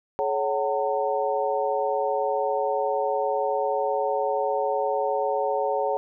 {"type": "tone cluster", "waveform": "sine", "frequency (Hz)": [424.4, 555, 752, 907], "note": ["G#4", "C#5", "F#5", "A#5"], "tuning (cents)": [38, 2, 28, -48], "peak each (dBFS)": [-28, -26, -28, -29], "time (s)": [0.19, 5.97], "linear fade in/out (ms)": 0, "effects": []}